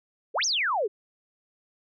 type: exponential two-way sweep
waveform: sine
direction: up then down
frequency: 370 to 6645 to 370 Hz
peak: -23 dBFS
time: 0.34-0.88 s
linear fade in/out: 20 ms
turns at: 0.45 s
effects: none